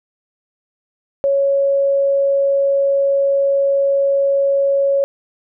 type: tone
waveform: sine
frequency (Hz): 554.4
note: C#5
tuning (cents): 0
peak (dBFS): -12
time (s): 1.24-5.04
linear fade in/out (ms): 0
effects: none